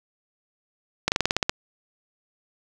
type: slowing click train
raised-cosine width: 0.2 ms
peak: -3 dBFS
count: 9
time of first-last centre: 1.08-1.495 s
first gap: 39 ms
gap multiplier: 1.08
effects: none